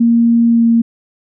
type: tone with pitch glide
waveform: sine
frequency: 233.1 to 231 Hz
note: A#3 to A#3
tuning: 0 to -16 cents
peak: -7 dBFS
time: 0-0.82 s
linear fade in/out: 10 ms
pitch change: -16 cents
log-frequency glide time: 0.48-0.65 s
effects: none